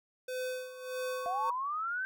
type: tone with tremolo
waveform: square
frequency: 508 Hz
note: B4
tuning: 49 cents sharp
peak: -34 dBFS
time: 0.28-1.5 s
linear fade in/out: 5 ms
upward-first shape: sine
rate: 1.6 Hz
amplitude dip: 75%
type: tone with exponential growth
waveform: sine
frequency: 1108.7 Hz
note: C#6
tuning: in tune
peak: -29 dBFS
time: 0.4-1.51 s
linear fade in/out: 5 ms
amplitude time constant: 240 ms
type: linear sweep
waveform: sine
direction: up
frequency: 684 to 1562 Hz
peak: -32 dBFS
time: 1.26-2.05 s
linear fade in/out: 0 ms
effects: none